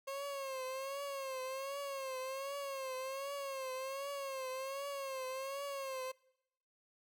30% pulse tone with vibrato, 540 Hz, C#5, 45 cents flat, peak -37 dBFS, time 0.07-6.12 s, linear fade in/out 10 ms, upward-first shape triangle, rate 1.3 Hz, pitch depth 89 cents each way, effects noise-tail reverb RT60 0.9 s tail -25 dB re dry

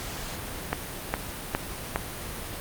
click train, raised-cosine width 0.5 ms, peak -9 dBFS, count 4, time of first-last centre 0.73-1.96 s, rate 2.44 Hz, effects pink hiss -36 dBFS RMS until 2.6 s + Opus 48 kbps

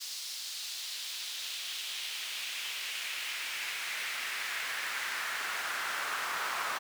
brown noise with high-pass filter sweep, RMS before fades -37 dBFS, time 0-6.79 s, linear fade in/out 20 ms, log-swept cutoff 4700 to 1200 Hz, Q 1.9, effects none

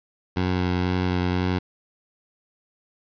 15% pulse tone with vibrato, 90.7 Hz, F#2, 34 cents flat, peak -15 dBFS, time 0.36-1.59 s, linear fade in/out 10 ms, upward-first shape sine, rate 2 Hz, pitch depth 17 cents each way, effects resampled to 11025 Hz + 8-bit

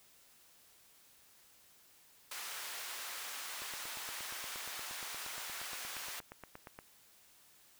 pink high-pass noise, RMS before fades -44 dBFS, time 2.31-6.2 s, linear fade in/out 5 ms, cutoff 1100 Hz, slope 12 dB/octave
click train, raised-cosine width 0.5 ms, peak -32 dBFS, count 28, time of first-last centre 3.62-6.789 s, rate 8.52 Hz
effects white hiss -64 dBFS RMS until 7.79 s

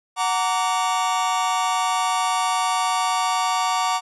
45% pulse chord, Gb augmented, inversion none, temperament just, 740 / 925 / 1156.2 Hz, Gb5 / Bb5 / D6, 0 / -14 / -27 cents, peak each -24 dBFS, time 0.16-4.01 s, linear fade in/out 50 ms, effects resampled to 24000 Hz

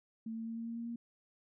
sine tone with pitch steps, 224.3 / 226 / 227.7 / 229.4 / 231.1 / 232.9 / 234.6 Hz, A3 / A3 / A#3 / A#3 / A#3 / A#3 / A#3, +34 / +47 / -40 / -28 / -15 / -1 / +11 cents, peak -38 dBFS, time 0.26-0.96 s, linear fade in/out 5 ms, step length 100 ms, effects none

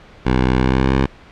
10% pulse tone with pitch glide, 63.5 to 66.5 Hz, B1 to C2, +49 to +29 cents, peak -5 dBFS, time 0.25-1.07 s, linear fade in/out 20 ms, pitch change +80 cents, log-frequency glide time 0.55-0.95 s, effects pink hiss -43 dBFS RMS until 1.31 s + low-pass 3000 Hz 12 dB/octave

